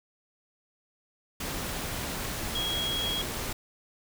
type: tone in noise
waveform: sine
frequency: 3296 Hz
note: G#7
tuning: 14 cents flat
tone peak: -29 dBFS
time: 2.55-3.22 s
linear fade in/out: 5 ms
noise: pink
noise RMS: -34 dBFS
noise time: 1.4-3.53 s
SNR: +2 dB
effects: none